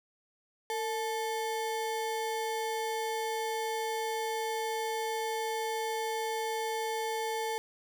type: ring-modulated tone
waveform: square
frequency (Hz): 659.3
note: E5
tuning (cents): 0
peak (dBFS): -29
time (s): 0.7-7.58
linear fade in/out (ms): 0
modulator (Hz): 206
effects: none